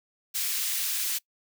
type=high-pass noise; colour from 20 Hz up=white; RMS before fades=-29 dBFS; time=0.34-1.19 s; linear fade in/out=20 ms; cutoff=2200 Hz; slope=12 dB/octave; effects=noise-tail reverb RT60 0.1 s tail -23 dB re dry